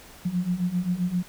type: beating tone pair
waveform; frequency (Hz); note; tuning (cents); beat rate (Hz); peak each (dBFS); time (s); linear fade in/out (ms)
sine; 174.3 / 181.9; F3 / F#3; -3 / -29; 7.6; -28 / -25; 0.25-1.23; 10
effects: pink hiss -48 dBFS RMS until 1.28 s